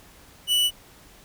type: tone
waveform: 45% pulse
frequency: 2960 Hz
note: F#7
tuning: in tune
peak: -18 dBFS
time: 0.47-0.71 s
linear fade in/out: 50 ms
effects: pink hiss -51 dBFS RMS until 1.24 s